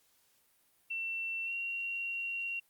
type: tone with pitch glide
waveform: sine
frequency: 2700 to 2749 Hz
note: E7 to F7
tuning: +41 to -28 cents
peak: -34 dBFS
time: 0.9-2.6 s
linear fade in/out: 10 ms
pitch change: +31 cents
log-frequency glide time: 1.45-1.53 s
effects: white hiss -70 dBFS RMS until 2.69 s + Opus 48 kbps